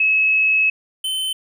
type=tone pair in turn; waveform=sine / square; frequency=2578 / 3066 Hz; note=E7 / G7; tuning=-39 / -39 cents; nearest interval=minor third; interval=300 cents; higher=second; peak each=-13 / -21 dBFS; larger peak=first; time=0-0.7 / 1.04-1.33 s; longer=first; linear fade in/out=5 ms; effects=none